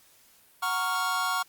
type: chord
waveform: square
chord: Gb major seventh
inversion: none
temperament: equal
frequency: 740 / 932.3 / 1108.7 / 1396.9 Hz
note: Gb5 / Bb5 / Db6 / F6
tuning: 0 / 0 / 0 / 0 cents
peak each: -35 / -36 / -30 / -31 dBFS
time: 0.62-1.43 s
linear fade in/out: 10 ms
effects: white hiss -59 dBFS RMS until 1.48 s + Opus 48 kbps